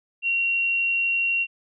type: tone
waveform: sine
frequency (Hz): 2746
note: F7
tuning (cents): -30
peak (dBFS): -20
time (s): 0.22-1.47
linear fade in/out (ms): 50
effects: none